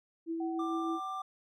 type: tone with tremolo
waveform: sine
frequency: 329.6 Hz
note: E4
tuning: in tune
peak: -31 dBFS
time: 0.26-1 s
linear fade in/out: 50 ms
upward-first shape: triangle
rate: 6.6 Hz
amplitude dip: 30%
type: tone with pitch glide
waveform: sine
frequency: 753 to 760 Hz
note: F#5 to F#5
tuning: +30 to +46 cents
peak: -40 dBFS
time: 0.4-1.22 s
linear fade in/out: 5 ms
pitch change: +16 cents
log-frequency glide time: 0.51-0.78 s
type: tone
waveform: triangle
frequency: 1185 Hz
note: D6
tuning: 15 cents sharp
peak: -35 dBFS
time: 0.59-1.22 s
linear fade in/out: 5 ms
effects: none